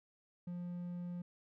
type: tone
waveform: triangle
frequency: 176 Hz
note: F3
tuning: 14 cents sharp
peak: -38 dBFS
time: 0.47-1.22 s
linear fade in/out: 5 ms
effects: none